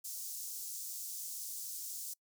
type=high-pass noise; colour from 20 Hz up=pink; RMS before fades=-43 dBFS; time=0.04-2.14 s; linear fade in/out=10 ms; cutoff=5900 Hz; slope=24 dB/octave; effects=noise-tail reverb RT60 0.1 s tail -25 dB re dry